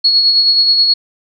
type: tone with tremolo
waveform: sine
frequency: 4342 Hz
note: C#8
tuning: 37 cents flat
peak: -6 dBFS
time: 0.04-0.94 s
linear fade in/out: 10 ms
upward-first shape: sine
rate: 9.4 Hz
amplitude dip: 40%
effects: none